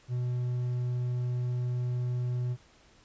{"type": "tone", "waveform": "triangle", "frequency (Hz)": 123.47, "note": "B2", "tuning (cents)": 0, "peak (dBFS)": -26, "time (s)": [0.08, 2.57], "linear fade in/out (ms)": 50, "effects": ["pink hiss -60 dBFS RMS until 3.04 s", "resampled to 16000 Hz"]}